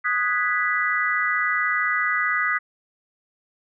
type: chord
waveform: sine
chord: G# minor seventh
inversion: second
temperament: equal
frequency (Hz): 1244.5 / 1480 / 1661.2 / 1975.5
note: D#6 / F#6 / G#6 / B6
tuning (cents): 0 / 0 / 0 / 0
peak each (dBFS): -25 / -27 / -28 / -23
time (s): 0.04-2.59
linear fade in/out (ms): 20
effects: none